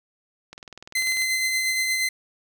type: click train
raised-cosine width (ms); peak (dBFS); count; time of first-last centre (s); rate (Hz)
0.2; -23; 15; 0.53-1.22; 20.3
type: tone with tremolo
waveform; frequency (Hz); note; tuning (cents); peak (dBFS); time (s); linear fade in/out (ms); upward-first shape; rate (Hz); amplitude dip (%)
sawtooth; 2059; C7; -28; -17; 0.95-2.09; 5; sine; 8.5; 30
effects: none